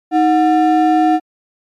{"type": "ring-modulated tone", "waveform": "triangle", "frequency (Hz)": 523, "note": "C5", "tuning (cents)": -1, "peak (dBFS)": -4, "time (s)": [0.11, 1.2], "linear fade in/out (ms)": 50, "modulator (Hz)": 209, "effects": ["MP3 64 kbps"]}